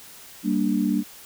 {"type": "chord", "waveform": "sine", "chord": "G minor", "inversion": "none", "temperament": "equal", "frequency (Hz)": [196, 233.1, 293.7], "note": ["G3", "Bb3", "D4"], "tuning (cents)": [0, 0, 0], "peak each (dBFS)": -24, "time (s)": [0.43, 1.04], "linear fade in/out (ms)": 50, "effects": ["white hiss -45 dBFS RMS until 1.25 s"]}